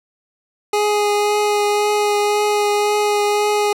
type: tone with vibrato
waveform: 25% pulse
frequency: 415.3 Hz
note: G#4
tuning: in tune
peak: -11 dBFS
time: 0.73-3.73 s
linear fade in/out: 5 ms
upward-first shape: triangle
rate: 1.9 Hz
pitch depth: 13 cents each way
effects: low-pass 12000 Hz 12 dB/octave